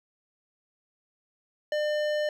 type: tone with hard clipping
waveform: sine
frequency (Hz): 600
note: D5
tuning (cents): +37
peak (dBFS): -27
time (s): 1.72-2.29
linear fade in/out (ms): 2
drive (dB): 14
effects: none